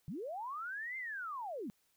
sine linear two-way sweep, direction up then down, 130.81 to 2114 to 183 Hz, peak -39 dBFS, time 0.08-1.7 s, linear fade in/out 0 ms, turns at 0.97 s, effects white hiss -75 dBFS RMS until 1.96 s

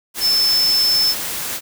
sine tone in noise, 5274 Hz, E8, in tune, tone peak -13 dBFS, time 0.2-1.15 s, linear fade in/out 50 ms, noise white, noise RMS -25 dBFS, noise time 0.14-1.61 s, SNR +9 dB, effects none

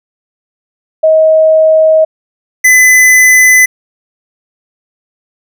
sine / square tone pair in turn, 633 / 2013 Hz, D#5 / B6, +30 / +33 cents, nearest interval octave + minor sixth, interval 2003 cents, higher second, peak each -3 dBFS, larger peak neither, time 1.03-2.05 / 2.64-3.66 s, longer neither, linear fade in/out 10 ms, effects none

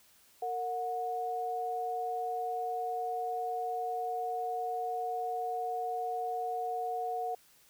sine tone pair together, 459.9 / 730 Hz, A#4 / F#5, -23 / -24 cents, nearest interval minor sixth, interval 799 cents, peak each -38 / -33 dBFS, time 0.42-7.35 s, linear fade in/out 5 ms, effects white hiss -63 dBFS RMS until 7.69 s

